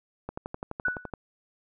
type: click train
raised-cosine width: 1 ms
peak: -20 dBFS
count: 11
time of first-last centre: 0.29-1.137 s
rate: 11.8 Hz
type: tone with exponential decay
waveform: sine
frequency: 1480 Hz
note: F#6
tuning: in tune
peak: -21 dBFS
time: 0.85-1.1 s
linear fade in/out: 5 ms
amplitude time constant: 54 ms
effects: none